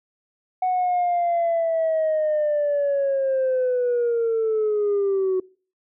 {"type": "linear sweep", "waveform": "sine", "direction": "down", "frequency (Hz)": [742, 370], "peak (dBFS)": -17, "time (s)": [0.62, 5.4], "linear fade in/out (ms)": 5, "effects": ["noise-tail reverb RT60 0.4 s tail -24 dB re dry", "tanh soft clip ceiling -16 dBFS"]}